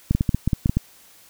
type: clicks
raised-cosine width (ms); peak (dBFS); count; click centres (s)
5; -6; 10; 0.11 / 0.15 / 0.209 / 0.292 / 0.346 / 0.476 / 0.532 / 0.659 / 0.695 / 0.77
effects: white hiss -51 dBFS RMS until 1.29 s